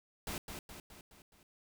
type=noise with echo; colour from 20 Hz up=pink; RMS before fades=-40 dBFS; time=0.27-0.38 s; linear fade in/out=2 ms; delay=210 ms; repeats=5; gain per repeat=-5 dB; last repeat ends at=1.43 s; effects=none